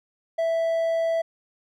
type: tone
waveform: triangle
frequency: 659.3 Hz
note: E5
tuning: in tune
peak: -19 dBFS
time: 0.38-1.22 s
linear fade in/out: 10 ms
effects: none